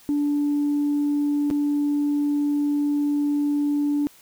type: tone with dropouts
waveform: sine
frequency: 290.8 Hz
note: D4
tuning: 17 cents flat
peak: -18 dBFS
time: 0.09-4.07 s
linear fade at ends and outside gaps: 0 ms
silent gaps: 1.502-1.51 s
effects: tanh soft clip ceiling -16 dBFS + white hiss -52 dBFS RMS until 4.21 s